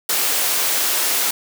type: high-pass noise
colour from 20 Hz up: white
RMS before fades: -19 dBFS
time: 0.09-1.31 s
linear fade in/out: 5 ms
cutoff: 340 Hz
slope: 12 dB/octave
effects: none